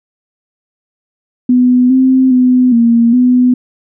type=tone with pitch steps; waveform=sine; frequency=249.3 / 260.7 / 252.1 / 233.1 / 249.6 Hz; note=B3 / C4 / B3 / A#3 / B3; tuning=+16 / -6 / +36 / 0 / +19 cents; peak=-5 dBFS; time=1.49-3.54 s; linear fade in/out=5 ms; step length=410 ms; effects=none